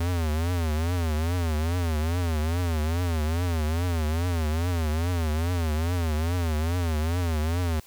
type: tone with vibrato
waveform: square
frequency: 82.41 Hz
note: E2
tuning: in tune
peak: -24 dBFS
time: 0-7.8 s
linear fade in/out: 5 ms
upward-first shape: triangle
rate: 2.4 Hz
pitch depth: 170 cents each way
effects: white hiss -53 dBFS RMS until 7.86 s